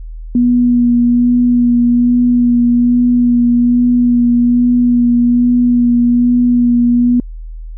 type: tone with vibrato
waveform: sine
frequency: 241.8 Hz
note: B3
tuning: 36 cents flat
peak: -7 dBFS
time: 0.35-7.2 s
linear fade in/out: 2 ms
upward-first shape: sine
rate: 1.2 Hz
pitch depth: 16 cents each way
effects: added 40 Hz sine -24 dBFS peak until 7.77 s